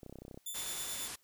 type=clicks; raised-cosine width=2 ms; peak=-34 dBFS; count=12; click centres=0.032 / 0.063 / 0.096 / 0.126 / 0.157 / 0.187 / 0.22 / 0.251 / 0.281 / 0.312 / 0.344 / 0.375 s
type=tone with tremolo; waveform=5% pulse; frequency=3529 Hz; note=A7; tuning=4 cents sharp; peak=-30 dBFS; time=0.46-1.08 s; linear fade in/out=5 ms; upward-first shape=sine; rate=9.3 Hz; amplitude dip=40%
type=low-pass noise; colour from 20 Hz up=white; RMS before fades=-44 dBFS; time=0.54-1.16 s; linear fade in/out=10 ms; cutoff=12000 Hz; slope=96 dB/octave
effects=white hiss -71 dBFS RMS until 1.23 s